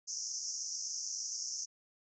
pink band-pass noise, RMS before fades -40 dBFS, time 0.07-1.66 s, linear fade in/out 20 ms, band 5300 to 6600 Hz, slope 96 dB/octave, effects none

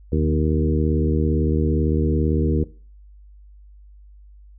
harmonic tone with a mistuned harmonic, 77.78 Hz, D#2, in tune, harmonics 1 / 2 / 3 / 4 / 5 / 6, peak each -20 / -23 / -25 / -26 / -27 / -28 dBFS, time 0.12-2.64 s, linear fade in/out 5 ms, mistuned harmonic 2, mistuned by -31 cents, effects noise-tail reverb RT60 0.4 s tail -20 dB re dry + added 50 Hz sine -43 dBFS peak until 4.58 s

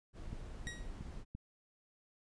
brown noise, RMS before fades -46 dBFS, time 0.13-1.25 s, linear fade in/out 50 ms
click train, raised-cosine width 5 ms, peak -32 dBFS, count 4, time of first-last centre 0.33-1.35 s, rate 2.94 Hz
sawtooth tone with exponential decay, 1900 Hz, A#6, 33 cents sharp, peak -36 dBFS, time 0.67-0.94 s, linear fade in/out 0 ms, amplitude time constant 58 ms
effects resampled to 22050 Hz

